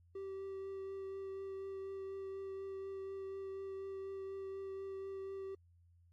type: tone with vibrato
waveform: triangle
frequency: 387.7 Hz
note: G4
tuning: 19 cents flat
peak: -40 dBFS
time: 0.15-5.55 s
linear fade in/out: 5 ms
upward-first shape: triangle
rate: 4.1 Hz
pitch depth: 11 cents each way
effects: added 86 Hz sine -64 dBFS peak until 6.12 s + AAC 48 kbps